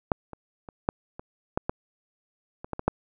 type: clicks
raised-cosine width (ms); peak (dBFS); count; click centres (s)
1; -7 / -25 / -27 / -8 / -24 / -10 / -12 / -23 / -16 / -18 / -7; 11; 0.118 / 0.333 / 0.688 / 0.889 / 1.195 / 1.575 / 1.695 / 2.645 / 2.733 / 2.794 / 2.88
effects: none